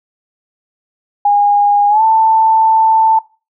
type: tone with pitch glide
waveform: sine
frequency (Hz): 818 to 886.9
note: G#5 to A5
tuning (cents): -26 to +14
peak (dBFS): -7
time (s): 1.25-3.19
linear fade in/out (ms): 5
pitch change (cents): +140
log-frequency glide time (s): 1.89-2.02
effects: noise-tail reverb RT60 0.3 s tail -18 dB re dry

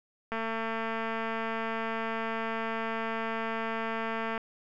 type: click train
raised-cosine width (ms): 0.5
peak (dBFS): -19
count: 914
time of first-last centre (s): 0.32-4.378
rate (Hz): 225
effects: none

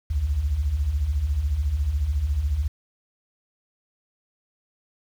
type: beating tone pair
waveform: sine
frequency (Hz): 61 / 75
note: B1 / D2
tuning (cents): -21 / +37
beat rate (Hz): 14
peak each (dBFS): -27 / -21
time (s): 0.1-2.68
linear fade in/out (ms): 10
effects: tanh soft clip ceiling -14 dBFS + 8-bit

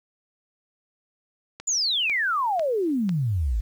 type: click train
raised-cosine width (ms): 0.2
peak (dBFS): -19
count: 4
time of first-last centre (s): 1.6-3.093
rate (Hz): 2.01
type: exponential sweep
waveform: sine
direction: down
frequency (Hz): 7210 to 49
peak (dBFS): -21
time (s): 1.67-3.61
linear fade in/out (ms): 10
effects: 9-bit

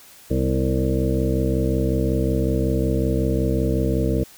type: harmonic tone with a mistuned harmonic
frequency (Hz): 65.41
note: C2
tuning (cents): 0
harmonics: 1 / 2 / 3 / 4 / 5 / 7 / 8 / 9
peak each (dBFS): -23 / -24 / -27 / -28 / -26 / -26 / -32 / -32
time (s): 0.3-4.24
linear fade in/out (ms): 10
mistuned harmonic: 4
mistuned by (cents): -59
effects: white hiss -47 dBFS RMS until 4.37 s

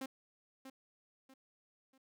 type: tone with echo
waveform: sawtooth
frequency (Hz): 265.3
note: C4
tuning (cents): +24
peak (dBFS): -36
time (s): 0.01-0.06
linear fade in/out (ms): 5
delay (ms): 640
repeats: 3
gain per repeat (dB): -9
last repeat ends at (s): 1.98
effects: none

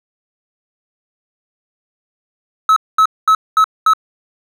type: tone bursts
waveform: triangle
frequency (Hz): 1292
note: E6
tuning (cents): -35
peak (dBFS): -5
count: 5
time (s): 2.69-3.935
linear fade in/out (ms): 2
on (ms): 73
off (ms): 220
effects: none

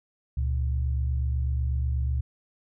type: tone pair together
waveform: sine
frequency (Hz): 70.58 / 118.7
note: C#2 / A#2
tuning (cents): +32 / +32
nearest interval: major sixth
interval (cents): 900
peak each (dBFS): -24 / -31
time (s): 0.37-2.21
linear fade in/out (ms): 5
effects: none

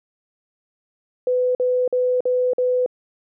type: tone bursts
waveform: sine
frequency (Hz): 501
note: B4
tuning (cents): +25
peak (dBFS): -16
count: 5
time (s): 1.27-2.862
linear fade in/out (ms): 2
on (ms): 280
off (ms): 48
effects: none

